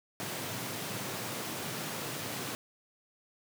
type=high-pass noise; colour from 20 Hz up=pink; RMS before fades=-38 dBFS; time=0.2-2.55 s; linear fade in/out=0 ms; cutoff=100 Hz; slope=96 dB/octave; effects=none